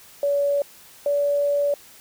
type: tone pair in turn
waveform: sine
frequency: 569 / 574 Hz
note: C#5 / D5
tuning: +45 / -40 cents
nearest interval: unison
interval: 15 cents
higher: second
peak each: -18 dBFS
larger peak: neither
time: 0.23-0.62 / 1.06-1.74 s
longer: second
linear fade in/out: 2 ms
effects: white hiss -48 dBFS RMS until 2 s